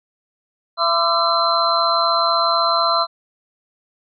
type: tone cluster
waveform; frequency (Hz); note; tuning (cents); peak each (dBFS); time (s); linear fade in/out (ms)
sine; 672 / 1018 / 1182 / 1342 / 4086; E5 / C6 / D6 / E6 / C8; +33 / -48 / +11 / +31 / -42; -21; 0.77-3.07; 50
effects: none